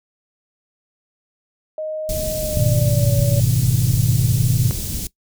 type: tone with pitch glide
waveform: sine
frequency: 622.3 to 570.7 Hz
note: D#5 to D5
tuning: 0 to -50 cents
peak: -23 dBFS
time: 1.78-3.4 s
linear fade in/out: 2 ms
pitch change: -150 cents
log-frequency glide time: 2.36-3.14 s
type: band-stop noise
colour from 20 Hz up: pink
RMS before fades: -25 dBFS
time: 2.09-5.07 s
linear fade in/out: 2 ms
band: 210 to 5900 Hz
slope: 12 dB/octave
type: chord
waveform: sine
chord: G# minor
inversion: none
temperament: equal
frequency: 103.83 / 123.47 / 155.56 Hz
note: G#2 / B2 / D#3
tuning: 0 / 0 / 0 cents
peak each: -20 / -17 / -22 dBFS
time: 2.57-4.71 s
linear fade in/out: 0 ms
effects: noise-tail reverb RT60 0.1 s tail -19 dB re dry